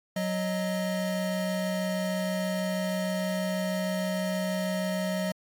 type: tone pair together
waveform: square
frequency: 185.33 / 622.3 Hz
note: F#3 / D#5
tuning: +3 / 0 cents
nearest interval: octave + major sixth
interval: 2097 cents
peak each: -30 / -32 dBFS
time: 0.16-5.32 s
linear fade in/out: 5 ms
effects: AAC 64 kbps